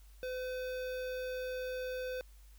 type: tone with notch filter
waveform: square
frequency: 508 Hz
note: B4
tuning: 49 cents sharp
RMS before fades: -39 dBFS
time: 0.23-2.21 s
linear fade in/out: 0 ms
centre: 8400 Hz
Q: 0.78
effects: added 50 Hz sine -54 dBFS peak until 2.58 s + white hiss -67 dBFS RMS until 2.58 s